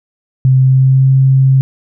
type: tone with pitch glide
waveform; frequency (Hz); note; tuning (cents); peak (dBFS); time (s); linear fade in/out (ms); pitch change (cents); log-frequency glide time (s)
sine; 130.81 to 133.4; C3 to C3; 0 to +34; -5; 0.45-1.61; 0; +34; 0.58-1.1
effects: none